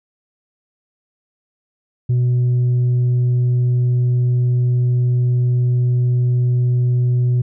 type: tone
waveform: sine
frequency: 123.47 Hz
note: B2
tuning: in tune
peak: -10 dBFS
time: 2.09-7.42 s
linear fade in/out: 10 ms
effects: tanh soft clip ceiling -12 dBFS